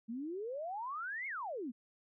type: exponential two-way sweep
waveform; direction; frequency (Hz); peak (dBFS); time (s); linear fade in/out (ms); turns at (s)
sine; up then down; 217.7 to 2228 to 217.7; -38; 0.08-1.72; 20; 1.27
effects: none